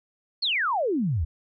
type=exponential sweep; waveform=sine; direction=down; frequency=4541 to 68.9 Hz; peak=-22 dBFS; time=0.42-1.25 s; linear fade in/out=10 ms; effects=none